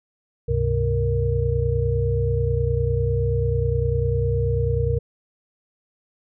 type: tone cluster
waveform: sine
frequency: 69.3 / 99.8 / 129.4 / 467.5 Hz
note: C#2 / G2 / C3 / A#4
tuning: 0 / +32 / -19 / +5 cents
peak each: -24 dBFS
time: 0.48-4.99 s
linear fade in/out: 10 ms
effects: none